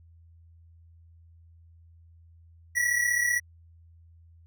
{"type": "tone pair together", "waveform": "square", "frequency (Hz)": [1907, 1942.6], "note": ["A#6", "B6"], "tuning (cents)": [39, -29], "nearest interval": "unison", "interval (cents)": 32, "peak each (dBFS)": [-30, -25], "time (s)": [2.75, 3.4], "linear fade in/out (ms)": 20, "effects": ["added 83 Hz sine -52 dBFS peak until 4.46 s"]}